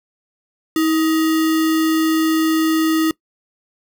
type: tone with sample-and-hold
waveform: sine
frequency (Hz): 319.7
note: D#4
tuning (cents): +47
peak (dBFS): -13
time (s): 0.76-3.11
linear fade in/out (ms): 2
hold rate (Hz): 1575
effects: noise-tail reverb RT60 0.1 s tail -22 dB re dry